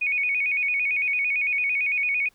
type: tone with vibrato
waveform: sine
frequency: 2349 Hz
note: D7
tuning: in tune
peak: -21 dBFS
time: 0.01-2.29 s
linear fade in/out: 10 ms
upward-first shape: square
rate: 8.9 Hz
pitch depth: 91 cents each way
effects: pink hiss -62 dBFS RMS until 2.34 s